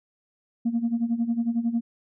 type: tone with tremolo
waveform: sine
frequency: 233.1 Hz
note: A#3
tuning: in tune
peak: -18 dBFS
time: 0.65-1.81 s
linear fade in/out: 10 ms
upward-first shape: sine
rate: 11 Hz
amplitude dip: 80%
effects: tanh soft clip ceiling -17 dBFS